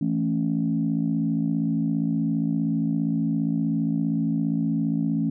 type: chord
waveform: sine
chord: A major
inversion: second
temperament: equal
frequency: 164.81 / 220 / 277.2 Hz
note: E3 / A3 / C#4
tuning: 0 / 0 / 0 cents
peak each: -25 dBFS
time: 0.01-5.3 s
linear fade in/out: 5 ms
effects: tanh soft clip ceiling -13 dBFS